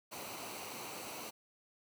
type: noise with comb filter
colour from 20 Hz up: pink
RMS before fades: -45 dBFS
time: 0.11-1.31 s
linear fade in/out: 20 ms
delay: 0.58 ms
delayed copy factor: -0.55
effects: high-pass 150 Hz 12 dB/octave